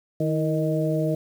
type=harmonic tone with a mistuned harmonic; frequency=155.5 Hz; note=D#3; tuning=1 cent flat; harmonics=1 / 2 / 3 / 4; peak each=-24 / -27 / -29 / -27 dBFS; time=0.2-1.15 s; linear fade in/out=5 ms; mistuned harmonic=2; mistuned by=+60 cents; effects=8-bit